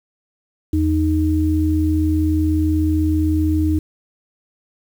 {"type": "tone pair together", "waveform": "sine", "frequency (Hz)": [82.11, 310], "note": ["E2", "D#4"], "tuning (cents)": [-6, -6], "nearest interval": "octave + major seventh", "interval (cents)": 2300, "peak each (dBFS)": -17, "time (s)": [0.73, 3.79], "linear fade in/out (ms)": 5, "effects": ["7-bit"]}